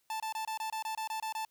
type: tone bursts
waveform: 45% pulse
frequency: 880 Hz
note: A5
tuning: in tune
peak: -34 dBFS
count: 11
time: 0.1-1.45 s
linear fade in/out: 2 ms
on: 100 ms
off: 25 ms
effects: white hiss -75 dBFS RMS until 1.5 s